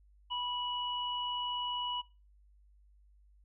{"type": "tone pair together", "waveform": "sine", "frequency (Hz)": [980.7, 2934], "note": ["B5", "F#7"], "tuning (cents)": [-12, -15], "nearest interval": "octave + perfect fifth", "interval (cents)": 1897, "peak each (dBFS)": [-37, -36], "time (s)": [0.3, 2.02], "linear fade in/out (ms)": 20, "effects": ["noise-tail reverb RT60 0.3 s tail -20 dB re dry", "added 50 Hz sine -60 dBFS peak until 3.44 s"]}